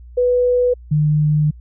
sine tone pair in turn, 493.9 / 150.88 Hz, B4 / D3, 0 / +47 cents, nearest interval octave + major sixth, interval 2053 cents, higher first, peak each -12 dBFS, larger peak neither, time 0.17-0.74 / 0.91-1.51 s, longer second, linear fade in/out 10 ms, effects added 60 Hz sine -36 dBFS peak until 1.6 s

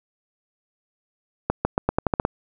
accelerating click train, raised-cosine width 1 ms, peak -5 dBFS, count 9, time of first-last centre 1.5-2.251 s, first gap 150 ms, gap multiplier 0.86, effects none

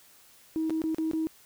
sine tone with dropouts, 318.9 Hz, D#4, 43 cents sharp, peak -25 dBFS, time 0.56-1.27 s, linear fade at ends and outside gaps 0 ms, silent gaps 0.697-0.705 / 0.818-0.839 / 0.946-0.984 / 1.113-1.134 s, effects tanh soft clip ceiling -21 dBFS + white hiss -57 dBFS RMS until 1.45 s

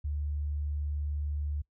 sine tone, 73.42 Hz, D2, in tune, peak -30 dBFS, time 0.04-1.62 s, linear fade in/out 10 ms, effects noise-tail reverb RT60 0.1 s tail -23 dB re dry

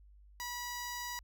10% pulse tone with notch filter, 973 Hz, B5, 26 cents flat, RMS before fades -41 dBFS, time 0.4-1.19 s, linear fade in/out 0 ms, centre 3200 Hz, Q 1.5, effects added 50 Hz sine -56 dBFS peak until 1.23 s

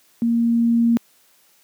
sine tone with level ramp, 233.1 Hz, A#3, in tune, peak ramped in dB -15 to -12 dBFS, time 0.22-0.97 s, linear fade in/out 0 ms, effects white hiss -57 dBFS RMS until 1.63 s + high-pass 150 Hz 12 dB/octave

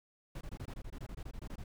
brown noise bursts, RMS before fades -43 dBFS, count 16, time 0.35-1.64 s, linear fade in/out 5 ms, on 60 ms, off 22 ms, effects none

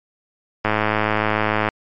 click train, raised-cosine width 0.5 ms, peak -3 dBFS, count 112, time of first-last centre 0.65-1.687 s, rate 107 Hz, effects MP3 48 kbps

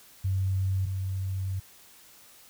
sine tone pair in turn, 95.3 / 95.3 Hz, G2 / G2, -48 / -48 cents, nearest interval unison, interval 0 cents, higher neither, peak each -24 / -28 dBFS, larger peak first, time 0.24-0.86 / 0.86-1.6 s, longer second, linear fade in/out 10 ms, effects white hiss -54 dBFS RMS until 2.49 s

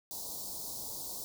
white band-stop noise, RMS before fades -41 dBFS, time 0.11-1.24 s, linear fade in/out 0 ms, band 1000 to 4000 Hz, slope 48 dB/octave, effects none

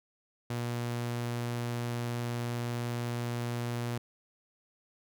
sawtooth tone, 119.6 Hz, A#2, 45 cents sharp, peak -28 dBFS, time 0.5-3.98 s, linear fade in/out 5 ms, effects none

